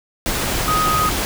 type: tone in noise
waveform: sine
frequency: 1252 Hz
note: D#6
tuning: 10 cents sharp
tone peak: -16 dBFS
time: 0.68-1.09 s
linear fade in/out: 0 ms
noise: pink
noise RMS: -21 dBFS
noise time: 0.26-1.25 s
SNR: +2 dB
effects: none